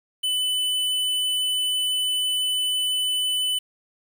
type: tone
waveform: square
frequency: 3002 Hz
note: F#7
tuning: 24 cents sharp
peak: -22 dBFS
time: 0.23-3.59 s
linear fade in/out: 10 ms
effects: 8-bit